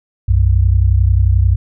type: tone pair together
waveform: sine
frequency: 63.2 / 94.5 Hz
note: B1 / F#2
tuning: +41 / +37 cents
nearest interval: perfect fifth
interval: 696 cents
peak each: -11 dBFS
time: 0.28-1.56 s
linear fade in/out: 10 ms
effects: none